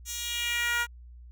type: tone with high-pass filter sweep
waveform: 10% pulse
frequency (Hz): 475.6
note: A#4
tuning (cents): +35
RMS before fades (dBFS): -30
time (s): 0.05-0.87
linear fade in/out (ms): 50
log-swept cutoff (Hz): 5600 to 1200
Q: 1.9
effects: added 60 Hz sine -45 dBFS peak until 1.31 s